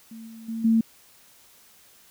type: tone with level steps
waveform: sine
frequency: 225.5 Hz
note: A3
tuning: 43 cents sharp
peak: -38 / -40 / -28 / -16 dBFS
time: 0.11-0.81 s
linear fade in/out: 5 ms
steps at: 0.27 / 0.48 / 0.64 s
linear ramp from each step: 10 ms
effects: white hiss -55 dBFS RMS until 2.1 s